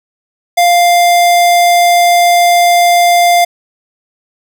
square tone, 698.5 Hz, F5, in tune, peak -6 dBFS, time 0.57-3.45 s, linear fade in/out 10 ms, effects none

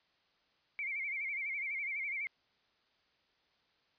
sine tone with vibrato, 2217 Hz, C#7, in tune, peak -35 dBFS, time 0.79-2.27 s, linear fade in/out 0 ms, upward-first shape sine, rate 12 Hz, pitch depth 99 cents each way, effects white hiss -73 dBFS RMS until 3.98 s + resampled to 11025 Hz

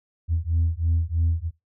sine beating tone pair, 81.3 / 84.4 Hz, E2 / E2, -23 / +41 cents, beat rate 3.1 Hz, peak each -22 dBFS, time 0.28-1.51 s, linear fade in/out 50 ms, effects noise-tail reverb RT60 0.2 s tail -19 dB re dry + tanh soft clip ceiling -15 dBFS

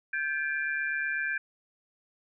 sine tone cluster, 1571 / 1719 / 2378 Hz, G6 / A6 / D7, +3 / -41 / +21 cents, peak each -30 / -34 / -36 dBFS, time 0.13-1.38 s, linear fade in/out 5 ms, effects none

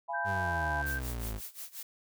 sine chord, F diminished, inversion none, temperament equal with one note detuned, 684.1 / 830.6 / 987.8 Hz, F5 / Ab5 / Cb6, -36 / 0 / 0 cents, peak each -37 dBFS, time 0.08-0.83 s, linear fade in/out 20 ms
sine tone, 1566 Hz, G6, 2 cents flat, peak -33 dBFS, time 0.13-1 s, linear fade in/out 20 ms
35% pulse exponential sweep, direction down, 100.9 to 51 Hz, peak -33 dBFS, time 0.24-1.41 s, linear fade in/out 50 ms
blue noise with tremolo, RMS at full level -41 dBFS, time 0.86-1.83 s, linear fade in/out 5 ms, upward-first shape sine, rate 5.6 Hz, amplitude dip 90%
effects none

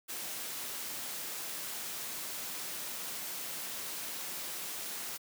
white noise, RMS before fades -40 dBFS, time 0.08-5.18 s, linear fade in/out 20 ms, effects high-pass 150 Hz 12 dB/octave

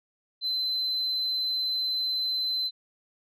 sine tone, 4058 Hz, B7, 46 cents sharp, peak -24 dBFS, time 0.41-2.71 s, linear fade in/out 50 ms, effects tanh soft clip ceiling -23 dBFS

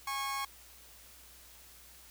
sawtooth tone pair together, 821 / 1095.9 Hz, G#5 / C#6, -20 / -20 cents, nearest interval perfect fourth, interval 500 cents, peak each -37 / -31 dBFS, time 0.07-0.45 s, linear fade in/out 5 ms, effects added 60 Hz sine -62 dBFS peak until 2.1 s + white hiss -56 dBFS RMS until 2.1 s

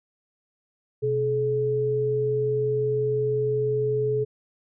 sine tone pair together, 127.01 / 427.2 Hz, B2 / G#4, +49 / +49 cents, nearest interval octave + major sixth, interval 2100 cents, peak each -28 / -22 dBFS, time 1.02-4.25 s, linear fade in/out 20 ms, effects none

